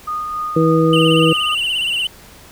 sine tone with tremolo, 1231 Hz, D#6, 19 cents flat, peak -19 dBFS, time 0.07-1.55 s, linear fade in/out 10 ms, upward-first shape sine, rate 3.6 Hz, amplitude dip 30%
harmonic tone, 161.6 Hz, E3, 34 cents flat, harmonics 1 / 2 / 3, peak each -15 / -15 / -15 dBFS, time 0.56-1.33 s, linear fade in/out 5 ms
triangle tone with vibrato, 2886 Hz, F#7, 44 cents flat, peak -15 dBFS, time 0.93-2.07 s, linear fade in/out 2 ms, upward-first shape sine, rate 17 Hz, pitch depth 100 cents each way
effects pink hiss -42 dBFS RMS until 2.51 s

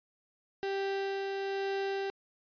35% pulse tone with tremolo, 392 Hz, G4, in tune, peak -29 dBFS, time 0.63-2.1 s, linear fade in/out 0 ms, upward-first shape sine, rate 1.1 Hz, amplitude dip 25%, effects resampled to 11025 Hz

